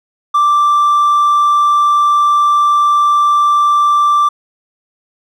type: tone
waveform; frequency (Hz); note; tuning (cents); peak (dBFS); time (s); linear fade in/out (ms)
triangle; 1174.7; D6; 0; -5; 0.34-4.29; 10
effects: tanh soft clip ceiling -2 dBFS